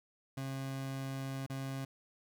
30% pulse tone with dropouts, 134.7 Hz, C#3, 49 cents flat, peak -35 dBFS, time 0.37-1.85 s, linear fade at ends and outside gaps 5 ms, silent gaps 1.464-1.498 s, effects none

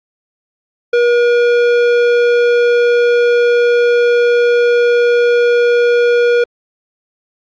sine tone with tanh clipping, 479.3 Hz, A#4, 48 cents sharp, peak -10 dBFS, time 0.93-6.44 s, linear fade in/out 5 ms, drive 14 dB, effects Opus 48 kbps

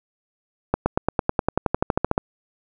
accelerating click train, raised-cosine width 1 ms, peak -4 dBFS, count 17, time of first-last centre 0.74-2.179 s, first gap 120 ms, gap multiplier 0.96, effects none

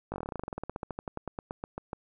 slowing click train, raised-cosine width 1 ms, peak -21 dBFS, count 29, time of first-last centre 0.12-1.931 s, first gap 19 ms, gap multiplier 1.08, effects none

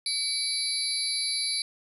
sine tone cluster, 2283 / 4004 / 4492 / 4877 / 10930 Hz, D7 / B7 / C#8 / D#8 / F9, -50 / +23 / +22 / -35 / -38 cents, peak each -37 / -31 / -31 / -35 / -33 dBFS, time 0.06-1.62 s, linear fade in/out 2 ms, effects none

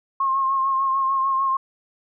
sine tone with vibrato, 1074 Hz, C6, 45 cents sharp, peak -18 dBFS, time 0.2-1.57 s, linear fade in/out 5 ms, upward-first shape triangle, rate 6.7 Hz, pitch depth 38 cents each way, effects none

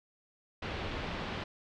pink low-pass noise, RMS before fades -38 dBFS, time 0.62-1.44 s, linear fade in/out 5 ms, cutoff 3800 Hz, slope 24 dB/octave, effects none

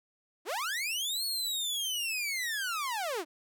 sawtooth linear two-way sweep, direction up then down, 280.1 to 4391 to 280.1 Hz, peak -28 dBFS, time 0.45-3.25 s, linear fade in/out 50 ms, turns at 1.25 s, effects none

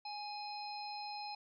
harmonic tone with a mistuned harmonic, 830.6 Hz, G#5, in tune, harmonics 1 / 3 / 5 / 6, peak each -43 / -52 / -49 / -50 dBFS, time 0.05-1.35 s, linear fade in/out 5 ms, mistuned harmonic 6, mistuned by +54 cents, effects none

